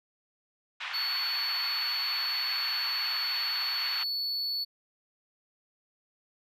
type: band-pass noise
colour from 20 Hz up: white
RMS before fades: -37 dBFS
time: 0.8-4.04 s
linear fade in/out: 10 ms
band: 970 to 3200 Hz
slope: 24 dB/octave
type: tone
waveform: triangle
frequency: 4435 Hz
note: C#8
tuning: in tune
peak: -28 dBFS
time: 0.93-4.65 s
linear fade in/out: 20 ms
effects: none